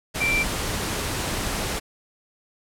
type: tone in noise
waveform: sine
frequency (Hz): 2349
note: D7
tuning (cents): 0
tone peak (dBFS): -20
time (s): 0.2-0.44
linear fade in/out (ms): 20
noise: pink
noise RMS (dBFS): -27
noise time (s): 0.14-1.8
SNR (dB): +4
effects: low-pass 12000 Hz 12 dB/octave